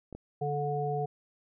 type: clicks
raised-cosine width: 2 ms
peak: -31 / -28 dBFS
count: 2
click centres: 0.127 / 0.15 s
type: harmonic tone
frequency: 145.5 Hz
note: D3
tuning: 16 cents flat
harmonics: 1 / 3 / 5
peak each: -33 / -33 / -33 dBFS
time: 0.41-1.06 s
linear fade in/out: 10 ms
effects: none